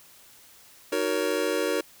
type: chord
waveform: square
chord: D# minor seventh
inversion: none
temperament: just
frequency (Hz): 311.1 / 373.4 / 466.7 / 560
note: D#4 / F#4 / A#4 / C#5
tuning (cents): 0 / +16 / +2 / +18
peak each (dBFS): -32 / -31 / -29 / -31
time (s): 0.92-1.81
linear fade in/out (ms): 5
effects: white hiss -53 dBFS RMS until 2 s